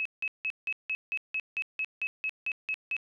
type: tone bursts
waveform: sine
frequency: 2574 Hz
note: E7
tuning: 42 cents flat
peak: -28 dBFS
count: 14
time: 0-2.966 s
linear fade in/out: 0 ms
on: 54 ms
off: 170 ms
effects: none